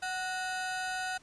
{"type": "ring-modulated tone", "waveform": "40% pulse", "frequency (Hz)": 1108.7, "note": "C#6", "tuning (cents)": 0, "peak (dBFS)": -29, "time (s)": [0.02, 1.18], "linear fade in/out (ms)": 10, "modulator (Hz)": 363, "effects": ["pink hiss -61 dBFS RMS until 1.22 s", "resampled to 22050 Hz"]}